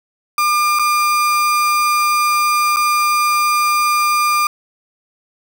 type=tone with dropouts; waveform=35% pulse; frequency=1201 Hz; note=D6; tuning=38 cents sharp; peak=-11 dBFS; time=0.38-4.47 s; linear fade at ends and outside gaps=2 ms; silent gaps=0.789-0.794 / 2.762-2.768 s; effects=none